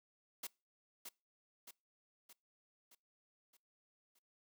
white noise with echo, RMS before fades -44 dBFS, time 0.43-0.47 s, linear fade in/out 5 ms, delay 620 ms, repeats 6, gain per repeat -5 dB, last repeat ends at 4.19 s, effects noise-tail reverb RT60 0.3 s tail -25 dB re dry + high-pass 200 Hz 12 dB/octave

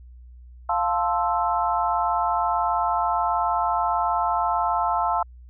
sine chord, F major seventh, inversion none, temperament equal, 698.5 / 880 / 1046.5 / 1318.5 Hz, F5 / A5 / C6 / E6, 0 / 0 / 0 / 0 cents, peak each -25 / -24 / -27 / -27 dBFS, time 0.69-5.23 s, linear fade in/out 5 ms, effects added 61 Hz sine -42 dBFS peak until 5.49 s

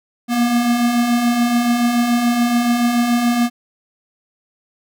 square beating tone pair, 233.1 / 240.1 Hz, A#3 / B3, 0 / -49 cents, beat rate 7 Hz, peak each -24 / -15 dBFS, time 0.28-3.5 s, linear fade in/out 50 ms, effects none

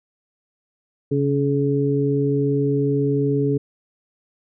sine tone cluster, 139 / 282 / 424.7 Hz, C#3 / C#4 / G#4, +5 / +30 / +39 cents, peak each -21 / -22 / -21 dBFS, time 1.11-3.58 s, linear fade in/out 10 ms, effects none

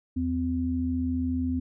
sine tone pair together, 80.7 / 256.2 Hz, E2 / C4, -36 / -36 cents, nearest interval octave + minor sixth, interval 2000 cents, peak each -30 / -26 dBFS, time 0.16-1.6 s, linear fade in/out 10 ms, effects none

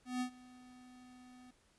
square tone with ADSR envelope, 250.7 Hz, B3, 26 cents sharp, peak -34 dBFS, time 0.05-1.51 s, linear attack 160 ms, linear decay 89 ms, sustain -22 dB, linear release 7 ms, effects pink hiss -71 dBFS RMS until 1.78 s + resampled to 24000 Hz

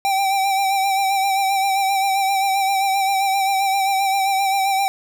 square tone with vibrato, 780 Hz, G5, 9 cents flat, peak -17 dBFS, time 0.05-4.88 s, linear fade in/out 0 ms, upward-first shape sine, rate 7.6 Hz, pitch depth 37 cents each way, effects none

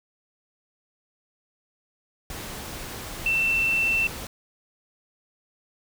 sine tone in noise, 2681 Hz, E7, 29 cents sharp, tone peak -20 dBFS, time 3.26-4.07 s, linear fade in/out 2 ms, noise pink, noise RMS -36 dBFS, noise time 2.3-4.27 s, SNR +13 dB, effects none

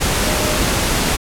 sine tone in noise, 610 Hz, D#5, 34 cents flat, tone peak -25 dBFS, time 0.22-0.59 s, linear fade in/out 20 ms, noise pink, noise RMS -17 dBFS, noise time 0-1.17 s, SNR -11 dB, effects low-pass 12000 Hz 12 dB/octave

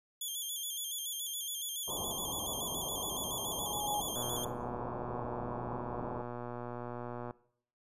10% pulse tone with vibrato, 3300 Hz, G#7, 12 cents flat, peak -29 dBFS, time 0.21-4.45 s, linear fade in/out 5 ms, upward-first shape square, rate 7.1 Hz, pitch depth 60 cents each way
white low-pass noise, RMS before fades -42 dBFS, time 1.87-6.23 s, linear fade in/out 20 ms, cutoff 1100 Hz, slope 96 dB/octave
sine tone with exponential growth, 830.6 Hz, G#5, in tune, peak -30 dBFS, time 3.03-4 s, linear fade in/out 2 ms, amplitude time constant 210 ms
click train, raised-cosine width 1 ms, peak -28 dBFS, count 382, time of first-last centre 4.16-7.309 s, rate 121 Hz
effects noise-tail reverb RT60 0.6 s tail -19 dB re dry + resampled to 32000 Hz

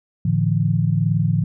sine chord, A suspended fourth, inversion none, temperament equal with one note detuned, 110 / 146.83 / 168.76 Hz, A2 / D3 / E3, 0 / 0 / +41 cents, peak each -20 dBFS, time 0.25-1.44 s, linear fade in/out 5 ms, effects none

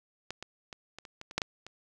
clicks, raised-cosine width 0.2 ms, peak -19 / -23 / -25 / -26 / -29 / -25 / -27 / -11 / -13 / -27 dBFS, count 10, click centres 0.306 / 0.426 / 0.728 / 0.986 / 1.052 / 1.214 / 1.311 / 1.38 / 1.418 / 1.666 s, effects none

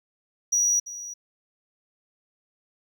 triangle tone with echo, 5800 Hz, F#8, 35 cents flat, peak -18 dBFS, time 0.52-0.8 s, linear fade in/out 10 ms, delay 340 ms, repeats 1, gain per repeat -15 dB, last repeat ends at 1.14 s, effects none

